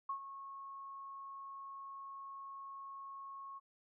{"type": "tone with ADSR envelope", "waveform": "sine", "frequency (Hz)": 1095, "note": "C#6", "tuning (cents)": -22, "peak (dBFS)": -35, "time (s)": [0.09, 3.6], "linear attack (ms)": 6, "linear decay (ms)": 91, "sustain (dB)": -11, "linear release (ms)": 27, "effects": []}